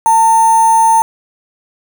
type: tone with quantisation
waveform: sine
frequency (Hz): 900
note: A5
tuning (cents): +39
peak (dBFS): -6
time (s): 0.06-1.02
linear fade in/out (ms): 0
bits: 3
effects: none